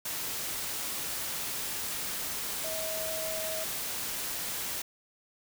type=tone in noise; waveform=sine; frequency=638 Hz; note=D#5; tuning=43 cents sharp; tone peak=-36 dBFS; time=2.64-3.64 s; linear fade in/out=5 ms; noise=white; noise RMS=-35 dBFS; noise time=0.05-4.82 s; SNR=-4 dB; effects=none